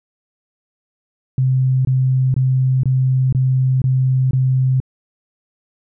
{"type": "tone bursts", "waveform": "sine", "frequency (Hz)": 130.2, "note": "C3", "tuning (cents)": -8, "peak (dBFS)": -12, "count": 7, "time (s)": [1.38, 4.802], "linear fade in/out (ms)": 2, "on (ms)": 470, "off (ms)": 22, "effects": []}